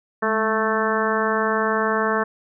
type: harmonic tone with a mistuned harmonic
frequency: 220 Hz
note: A3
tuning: in tune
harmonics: 1 / 2 / 3 / 4 / 5 / 6 / 7 / 8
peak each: -27 / -24 / -27 / -29 / -25 / -28 / -28 / -28 dBFS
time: 0.22-2.24 s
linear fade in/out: 10 ms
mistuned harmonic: 1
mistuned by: -54 cents
effects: none